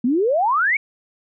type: exponential sweep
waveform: sine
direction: up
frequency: 228.5 to 2310 Hz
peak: -15 dBFS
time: 0.04-0.77 s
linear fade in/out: 5 ms
effects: none